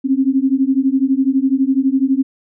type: beating tone pair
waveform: sine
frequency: 261.6 / 273.6 Hz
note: C4 / C#4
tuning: 0 / -23 cents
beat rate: 12 Hz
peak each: -15 dBFS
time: 0.04-2.23 s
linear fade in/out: 20 ms
effects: none